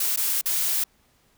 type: noise with dropouts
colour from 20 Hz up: blue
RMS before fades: -24 dBFS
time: 0-0.84 s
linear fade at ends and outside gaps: 5 ms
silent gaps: 0.162-0.172 / 0.413-0.457 s
effects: pink hiss -63 dBFS RMS until 1.37 s